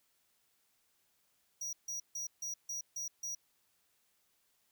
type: tone bursts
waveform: square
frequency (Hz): 5780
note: F#8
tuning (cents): -41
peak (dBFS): -38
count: 7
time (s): 1.61-3.35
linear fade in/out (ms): 5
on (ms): 120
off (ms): 150
effects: white hiss -75 dBFS RMS until 4.71 s